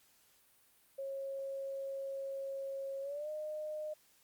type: tone with pitch glide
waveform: sine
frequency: 545 to 611.7 Hz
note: C#5 to D#5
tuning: -29 to -30 cents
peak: -38 dBFS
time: 0.98-3.94 s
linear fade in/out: 10 ms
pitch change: +199 cents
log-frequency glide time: 3.01-3.29 s
effects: white hiss -68 dBFS RMS until 4.23 s + Opus 48 kbps